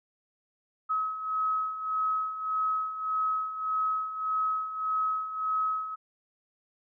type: beating tone pair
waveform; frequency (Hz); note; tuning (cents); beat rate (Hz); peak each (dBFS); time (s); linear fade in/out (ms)
sine; 1278 / 1279.7; D#6 / D#6; +46 / +48; 1.7; -34 / -28; 0.89-5.96; 20
effects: none